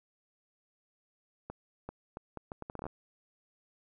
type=accelerating click train; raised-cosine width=1 ms; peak=-26 dBFS; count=13; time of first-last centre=1.5-2.866 s; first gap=390 ms; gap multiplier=0.72; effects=none